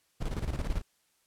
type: noise with tremolo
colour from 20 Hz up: brown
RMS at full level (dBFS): -30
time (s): 0.2-0.82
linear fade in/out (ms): 20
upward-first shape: square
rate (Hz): 18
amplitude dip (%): 65
effects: white hiss -71 dBFS RMS until 1.26 s + low-pass 12000 Hz 12 dB/octave